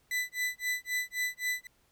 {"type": "tone with tremolo", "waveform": "40% pulse", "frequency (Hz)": 1994, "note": "B6", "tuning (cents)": 16, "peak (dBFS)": -27, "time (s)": [0.11, 1.67], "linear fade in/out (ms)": 2, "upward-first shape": "sine", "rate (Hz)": 3.8, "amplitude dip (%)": 100, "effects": ["pink hiss -69 dBFS RMS until 1.91 s"]}